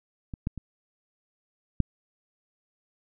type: clicks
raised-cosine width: 5 ms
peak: -23 / -15 / -24 / -9 dBFS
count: 4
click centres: 0.338 / 0.471 / 0.577 / 1.803 s
effects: none